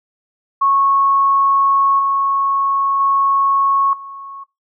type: tone with level steps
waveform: sine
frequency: 1100 Hz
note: C#6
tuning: 14 cents flat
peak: -11 / -14 / -12 / -30 dBFS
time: 0.61-4.44 s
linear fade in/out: 10 ms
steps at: 1.99 / 3 / 3.93 s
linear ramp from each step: 2 ms
effects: noise-tail reverb RT60 0.2 s tail -20 dB re dry